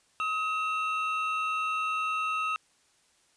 triangle tone pair together, 1270.2 / 2700 Hz, D#6 / E7, +35 / +41 cents, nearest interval octave + minor second, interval 1306 cents, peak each -27 / -31 dBFS, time 0.2-2.56 s, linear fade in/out 0 ms, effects white hiss -66 dBFS RMS until 3.36 s + resampled to 22050 Hz

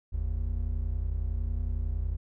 triangle tone pair together, 46.87 / 77.78 Hz, F#1 / D#2, +23 / 0 cents, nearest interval major sixth, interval 877 cents, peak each -28 / -29 dBFS, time 0.12-2.17 s, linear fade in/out 20 ms, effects none

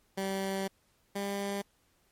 15% pulse tone pair in turn, 193.5 / 199.75 Hz, G3 / G3, -22 / +33 cents, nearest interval minor second, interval 55 cents, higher second, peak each -25 / -26 dBFS, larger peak first, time 0.17-0.68 / 1.15-1.62 s, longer first, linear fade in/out 10 ms, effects pink hiss -70 dBFS RMS until 2.11 s + MP3 64 kbps

